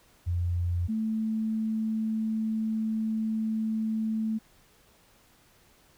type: tone pair in turn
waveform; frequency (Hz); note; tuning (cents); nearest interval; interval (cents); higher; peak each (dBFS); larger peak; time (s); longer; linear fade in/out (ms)
sine; 87.31 / 220; F2 / A3; 0 / 0; octave + major third; 1600; second; -25 / -26; first; 0.26-0.88 / 0.88-4.39; second; 20
effects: pink hiss -61 dBFS RMS until 5.97 s